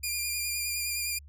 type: tone with vibrato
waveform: 10% pulse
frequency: 2405 Hz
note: D7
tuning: 41 cents sharp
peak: -21 dBFS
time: 0.03-1.19 s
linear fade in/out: 10 ms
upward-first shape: sine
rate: 9.7 Hz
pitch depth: 22 cents each way
effects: added 72 Hz sine -47 dBFS peak until 1.28 s